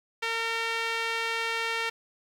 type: tone with band-pass filter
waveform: sawtooth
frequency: 456.4 Hz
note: A#4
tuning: 37 cents flat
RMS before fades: -30 dBFS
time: 0.22-1.9 s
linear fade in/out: 10 ms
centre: 2400 Hz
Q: 1.3
effects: 9-bit